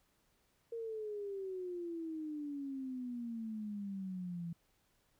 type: exponential sweep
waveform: sine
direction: down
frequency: 466.2 to 166.7 Hz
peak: -39 dBFS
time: 0.72-4.53 s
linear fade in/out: 5 ms
effects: pink hiss -75 dBFS RMS until 5.19 s